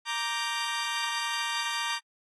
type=chord; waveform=15% pulse; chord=G minor; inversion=first; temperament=equal; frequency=932.3 / 1174.7 / 1568 Hz; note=Bb5 / D6 / G6; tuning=0 / 0 / 0 cents; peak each=-25 / -27 / -29 dBFS; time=0.05-2 s; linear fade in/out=50 ms; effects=low-pass 8000 Hz 12 dB/octave + AAC 32 kbps